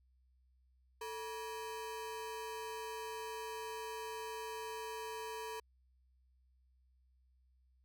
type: ring-modulated tone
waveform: 40% pulse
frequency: 704 Hz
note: F5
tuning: 14 cents sharp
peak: -38 dBFS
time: 1.01-5.6 s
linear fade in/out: 5 ms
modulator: 261 Hz
effects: added 63 Hz sine -68 dBFS peak until 7.84 s